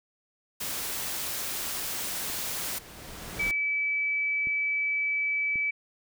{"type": "noise", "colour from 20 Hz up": "white", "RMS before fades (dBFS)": -33, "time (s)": [0.6, 2.79], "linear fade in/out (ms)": 10}
{"type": "noise with exponential growth", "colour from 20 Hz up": "pink", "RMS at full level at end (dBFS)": -36, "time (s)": [1.16, 3.51], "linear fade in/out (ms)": 0, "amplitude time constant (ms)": 510}
{"type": "click train", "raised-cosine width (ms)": 3, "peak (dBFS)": -31, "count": 4, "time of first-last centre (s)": [2.3, 5.557], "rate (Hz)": 0.921}
{"type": "tone", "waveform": "sine", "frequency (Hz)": 2300, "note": "D7", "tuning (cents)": -37, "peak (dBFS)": -25, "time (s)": [3.39, 5.71], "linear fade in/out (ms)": 10}
{"effects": []}